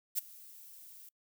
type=noise with ADSR envelope; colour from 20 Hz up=violet; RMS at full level=-30 dBFS; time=0.15-1.09 s; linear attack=32 ms; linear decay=15 ms; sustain=-23 dB; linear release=4 ms; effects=noise-tail reverb RT60 0.1 s tail -26 dB re dry